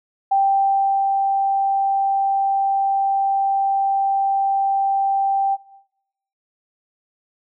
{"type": "tone with ADSR envelope", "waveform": "sine", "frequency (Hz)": 785, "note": "G5", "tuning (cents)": 2, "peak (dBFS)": -13, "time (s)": [0.31, 5.57], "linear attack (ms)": 10, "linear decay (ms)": 730, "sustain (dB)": -3, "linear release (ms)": 35, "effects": ["noise-tail reverb RT60 0.8 s tail -18 dB re dry"]}